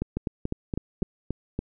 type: two click trains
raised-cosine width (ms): 3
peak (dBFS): -14 / -15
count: 5 / 6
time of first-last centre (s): 0.02-1.028 / 0.17-1.59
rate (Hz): 3.97 / 3.52
effects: none